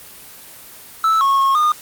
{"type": "tone with pitch steps", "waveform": "triangle", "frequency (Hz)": [1313, 1096, 1087, 1221], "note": ["E6", "C#6", "C#6", "D#6"], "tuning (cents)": [-7, -20, -34, -33], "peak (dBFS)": -10, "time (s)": [1.04, 1.72], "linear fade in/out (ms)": 2, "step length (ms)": 170, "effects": ["white hiss -39 dBFS RMS until 1.81 s", "Opus 24 kbps"]}